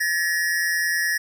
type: tone pair together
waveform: square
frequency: 1716.6 / 1886 Hz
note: A6 / A#6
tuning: -43 / +20 cents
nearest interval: major second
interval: 163 cents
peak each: -24 dBFS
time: 0-1.18 s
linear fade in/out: 10 ms
effects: none